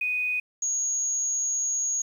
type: tone pair in turn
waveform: sine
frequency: 2489 / 6645 Hz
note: D#7 / G#8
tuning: 0 / 0 cents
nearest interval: octave + perfect fourth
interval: 1700 cents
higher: second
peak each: -24 dBFS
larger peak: neither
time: 0.01-0.4 / 0.62-2.02 s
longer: second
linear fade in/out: 5 ms
effects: 9-bit